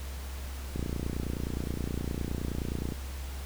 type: click train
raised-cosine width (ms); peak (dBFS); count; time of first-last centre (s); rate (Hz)
3; -20; 65; 0.76-2.922; 29.6
effects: added 67 Hz sine -36 dBFS peak until 3.45 s + pink hiss -46 dBFS RMS until 3.45 s